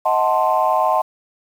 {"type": "chord", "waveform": "sine", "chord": "D# diminished seventh", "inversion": "none", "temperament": "equal with one note detuned", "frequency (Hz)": [630.9, 740, 880, 1046.5], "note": ["D#5", "F#5", "A5", "C6"], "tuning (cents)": [24, 0, 0, 0], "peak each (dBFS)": -19, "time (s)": [0.05, 1.02], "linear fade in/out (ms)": 10, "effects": ["tanh soft clip ceiling -5 dBFS", "7-bit"]}